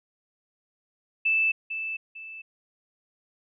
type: tone with echo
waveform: sine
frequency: 2637 Hz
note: E7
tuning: in tune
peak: -20 dBFS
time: 1.25-1.52 s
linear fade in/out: 10 ms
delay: 450 ms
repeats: 2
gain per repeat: -9 dB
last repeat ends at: 2.42 s
effects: none